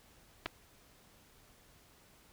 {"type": "clicks", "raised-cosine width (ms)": 0.3, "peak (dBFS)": -20, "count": 2, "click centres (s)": [0.459, 0.462], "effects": ["pink hiss -63 dBFS RMS until 2.32 s"]}